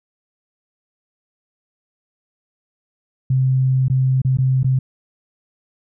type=tone with dropouts; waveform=sine; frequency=130.81 Hz; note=C3; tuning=in tune; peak=-13 dBFS; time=3.3-4.79 s; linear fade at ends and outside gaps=5 ms; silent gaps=3.883-3.899 / 4.218-4.248 / 4.372-4.385 / 4.632-4.644 s; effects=none